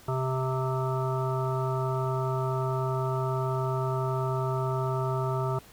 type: harmonic tone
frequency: 130.7 Hz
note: C3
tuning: 1 cent flat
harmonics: 1 / 3 / 5 / 7 / 9 / 10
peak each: -28 / -33 / -35 / -36 / -38 / -38 dBFS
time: 0.08-5.59 s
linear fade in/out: 5 ms
effects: pink hiss -53 dBFS RMS until 5.72 s